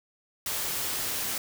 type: noise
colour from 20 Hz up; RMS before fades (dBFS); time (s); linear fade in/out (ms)
white; -31; 0.46-1.38; 2
effects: none